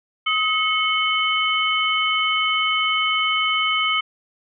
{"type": "tone cluster", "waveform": "sine", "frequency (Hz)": [1265, 2188, 3048], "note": ["D#6", "C#7", "G7"], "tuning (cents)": [28, -23, -49], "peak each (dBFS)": -22, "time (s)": [0.26, 4.01], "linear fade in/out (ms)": 10, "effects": []}